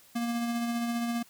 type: tone with tremolo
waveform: square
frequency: 235.3 Hz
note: A#3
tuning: 16 cents sharp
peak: -28 dBFS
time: 0.15-1.23 s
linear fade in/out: 10 ms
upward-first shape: sine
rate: 15 Hz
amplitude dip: 30%
effects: white hiss -58 dBFS RMS until 1.29 s